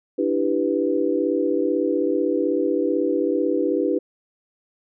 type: chord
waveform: sine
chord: E minor seventh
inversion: third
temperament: equal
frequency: 293.7 / 329.6 / 392 / 493.9 Hz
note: D4 / E4 / G4 / B4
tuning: 0 / 0 / 0 / 0 cents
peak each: -24 dBFS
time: 0.18-3.99 s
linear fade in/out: 10 ms
effects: none